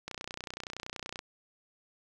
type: click train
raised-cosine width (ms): 0.2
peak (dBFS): -21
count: 35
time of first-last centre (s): 0.08-1.191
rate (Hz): 30.6
effects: none